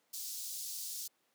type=high-pass noise; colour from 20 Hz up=pink; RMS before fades=-42 dBFS; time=0.13-1.08 s; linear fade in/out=10 ms; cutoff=4700 Hz; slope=24 dB/octave; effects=pink hiss -75 dBFS RMS until 1.34 s + high-pass 300 Hz 12 dB/octave